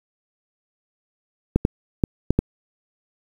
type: clicks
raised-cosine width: 3 ms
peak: -3 dBFS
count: 5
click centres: 1.56 / 1.651 / 2.038 / 2.306 / 2.39 s
effects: 7-bit